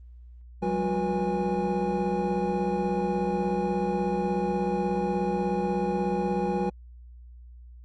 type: tone cluster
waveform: triangle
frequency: 182.3 / 198.8 / 361.7 / 484.6 / 823 Hz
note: F#3 / G3 / F#4 / B4 / G#5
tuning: -25 / +25 / -39 / -33 / -16 cents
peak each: -29 dBFS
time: 0.62-6.7 s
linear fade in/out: 10 ms
effects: added 60 Hz sine -44 dBFS peak until 7.84 s + Opus 24 kbps